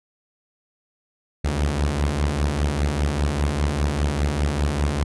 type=beating tone pair; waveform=sawtooth; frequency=69.3 / 74.3 Hz; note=C#2 / D2; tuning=0 / +21 cents; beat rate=5 Hz; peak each=-20 / -18 dBFS; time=1.44-5.04 s; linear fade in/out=10 ms; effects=resampled to 24000 Hz